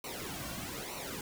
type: noise with flanger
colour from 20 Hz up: pink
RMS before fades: -41 dBFS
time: 0.04-1.21 s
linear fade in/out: 2 ms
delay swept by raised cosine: 0.59 to 2.39 ms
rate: 1.1 Hz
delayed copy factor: -0.75
effects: none